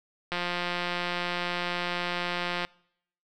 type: click train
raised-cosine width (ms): 0.3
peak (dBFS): -14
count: 411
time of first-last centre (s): 0.32-2.65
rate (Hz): 176
effects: noise-tail reverb RT60 0.7 s tail -25 dB re dry